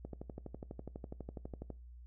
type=click train; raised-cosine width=2 ms; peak=-30 dBFS; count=21; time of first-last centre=0.05-1.703 s; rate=12.1 Hz; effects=noise-tail reverb RT60 0.3 s tail -21 dB re dry + added 60 Hz sine -50 dBFS peak until 2.06 s